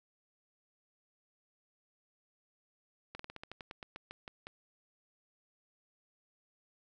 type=slowing click train; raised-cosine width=0.3 ms; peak=-28 dBFS; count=14; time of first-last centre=3.15-4.469 s; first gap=44 ms; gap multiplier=1.13; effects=none